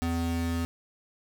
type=tone pair together; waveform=square; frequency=84 / 251.7 Hz; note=E2 / B3; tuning=+33 / +33 cents; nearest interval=octave + perfect fifth; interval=1900 cents; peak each=-30 / -33 dBFS; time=0.02-0.65 s; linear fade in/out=0 ms; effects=none